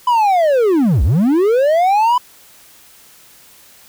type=linear two-way sweep; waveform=triangle; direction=down then up; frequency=1008 to 54.2 to 1008 Hz; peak=-8 dBFS; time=0.07-2.18 s; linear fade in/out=5 ms; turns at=1.03 s; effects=white hiss -45 dBFS RMS until 3.88 s